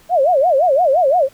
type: tone with vibrato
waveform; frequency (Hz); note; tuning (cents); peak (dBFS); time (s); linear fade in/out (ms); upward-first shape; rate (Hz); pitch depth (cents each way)
sine; 622.3; D#5; 0; -10; 0.09-1.29; 50; sine; 5.8; 290
effects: pink hiss -49 dBFS RMS until 1.33 s